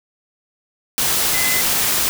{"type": "tone in noise", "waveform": "sine", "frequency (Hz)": 2033, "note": "B6", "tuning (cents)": 50, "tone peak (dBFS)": -22, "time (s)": [1.34, 1.61], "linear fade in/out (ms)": 0, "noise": "white", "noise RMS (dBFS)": -18, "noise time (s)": [0.98, 2.09], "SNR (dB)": -7, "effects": []}